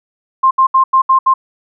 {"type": "tone bursts at uneven times", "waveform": "sine", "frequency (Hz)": 1056, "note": "C6", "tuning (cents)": 16, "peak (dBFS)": -6, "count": 6, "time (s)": [[0.43, 0.51], [0.58, 0.67], [0.74, 0.84], [0.93, 1.02], [1.09, 1.19], [1.26, 1.34]], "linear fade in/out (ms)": 10, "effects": []}